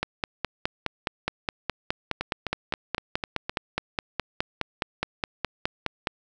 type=two click trains; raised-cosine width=0.3 ms; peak=-9 / -12 dBFS; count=30 / 6; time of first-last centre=0.03-6.072 / 2.21-3.495 s; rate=4.8 / 3.89 Hz; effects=none